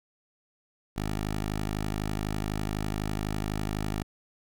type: tone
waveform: 10% pulse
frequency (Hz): 52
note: G#1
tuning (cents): +3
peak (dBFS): -21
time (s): 0.96-4.03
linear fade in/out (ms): 10
effects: none